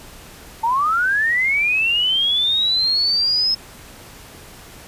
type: linear sweep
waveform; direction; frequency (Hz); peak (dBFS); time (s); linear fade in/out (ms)
sine; up; 880 to 5200; -15; 0.63-3.55; 10
effects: pink hiss -41 dBFS RMS until 4.87 s + resampled to 32000 Hz